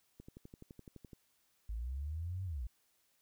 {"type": "click train", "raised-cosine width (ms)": 3, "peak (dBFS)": -38, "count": 12, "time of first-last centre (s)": [0.2, 1.132], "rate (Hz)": 11.8}
{"type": "linear two-way sweep", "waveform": "sine", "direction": "up then down", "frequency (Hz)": [51.6, 96.4, 51.6], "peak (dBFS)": -37, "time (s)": [1.69, 2.67], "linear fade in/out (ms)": 5, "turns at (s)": 2.44}
{"effects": ["white hiss -75 dBFS RMS until 3.21 s"]}